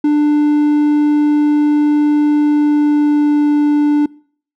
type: tone with pitch glide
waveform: triangle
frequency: 296.5 to 294.6 Hz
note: D4 to D4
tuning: +17 to +6 cents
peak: -7 dBFS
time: 0.04-4.06 s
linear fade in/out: 5 ms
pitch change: -11 cents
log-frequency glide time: 2.4-3.49 s
effects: noise-tail reverb RT60 0.5 s tail -23 dB re dry